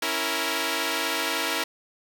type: chord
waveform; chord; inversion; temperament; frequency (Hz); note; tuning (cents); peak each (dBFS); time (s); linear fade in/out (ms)
5% pulse; A# diminished; first; equal; 277.2 / 329.6 / 466.2; C#4 / E4 / A#4; 0 / 0 / 0; -20 / -17 / -17; 0.02-1.64; 5
effects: none